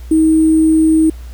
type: tone with sample-and-hold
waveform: sine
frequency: 317 Hz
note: D#4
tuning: 32 cents sharp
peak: -7 dBFS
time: 0.11-1.1 s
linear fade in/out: 5 ms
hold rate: 8820 Hz
effects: added 60 Hz sine -27 dBFS peak until 1.33 s + pink hiss -45 dBFS RMS until 1.33 s